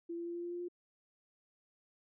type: tone with pitch steps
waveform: sine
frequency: 339 / 341.2 / 343.3 / 345.5 / 347.7 / 349.9 / 352.2 Hz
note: E4 / F4 / F4 / F4 / F4 / F4 / F4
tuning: +49 / -40 / -30 / -19 / -8 / +3 / +15 cents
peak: -38 dBFS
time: 0.09-0.685 s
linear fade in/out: 10 ms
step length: 85 ms
effects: none